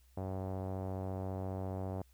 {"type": "tone with low-pass filter", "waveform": "sawtooth", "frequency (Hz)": 94.6, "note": "F#2", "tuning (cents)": 39, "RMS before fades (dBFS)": -39, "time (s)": [0.17, 2.02], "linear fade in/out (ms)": 5, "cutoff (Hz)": 710, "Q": 2.3, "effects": ["added 63 Hz sine -62 dBFS peak until 2.13 s", "white hiss -72 dBFS RMS until 2.13 s"]}